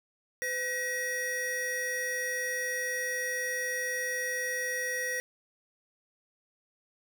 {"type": "tone pair together", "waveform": "square", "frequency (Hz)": [506, 1906], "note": ["B4", "A#6"], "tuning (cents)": [42, 38], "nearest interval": "octave + major seventh", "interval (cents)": 2296, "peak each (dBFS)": [-38, -32], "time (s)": [0.42, 5.2], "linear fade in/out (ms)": 0, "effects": []}